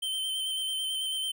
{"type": "tone with vibrato", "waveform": "square", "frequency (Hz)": 3100, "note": "G7", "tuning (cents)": -20, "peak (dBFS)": -30, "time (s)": [0.02, 1.32], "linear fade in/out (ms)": 10, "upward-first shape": "square", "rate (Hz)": 9.1, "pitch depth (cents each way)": 15, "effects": []}